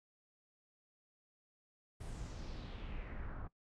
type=noise with low-pass filter sweep; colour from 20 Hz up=brown; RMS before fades=-45 dBFS; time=2-3.48 s; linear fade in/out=10 ms; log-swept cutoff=10000 to 1200 Hz; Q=2.7; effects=noise-tail reverb RT60 0.1 s tail -19 dB re dry